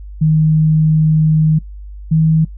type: tone pair in turn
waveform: sine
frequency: 156.5 / 159.33 Hz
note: D#3 / D#3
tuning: +10 / +41 cents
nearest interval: unison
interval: 31 cents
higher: second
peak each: -8 dBFS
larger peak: neither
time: 0.21-1.59 / 2.11-2.45 s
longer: first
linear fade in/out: 10 ms
effects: noise-tail reverb RT60 0.1 s tail -23 dB re dry + added 50 Hz sine -28 dBFS peak until 2.57 s